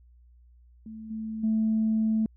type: tone with level steps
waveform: sine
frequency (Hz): 219.8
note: A3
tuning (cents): -2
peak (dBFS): -38 / -31 / -21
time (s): 0.86-2.26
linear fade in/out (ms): 2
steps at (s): 1.1 / 1.43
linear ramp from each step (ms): 10
effects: tanh soft clip ceiling -17 dBFS + added 60 Hz sine -53 dBFS peak until 2.36 s